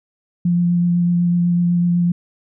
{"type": "tone with vibrato", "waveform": "sine", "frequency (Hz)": 174.2, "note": "F3", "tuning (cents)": -4, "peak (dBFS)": -13, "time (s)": [0.45, 2.12], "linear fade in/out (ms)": 5, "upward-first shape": "sine", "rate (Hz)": 8, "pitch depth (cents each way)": 12, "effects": []}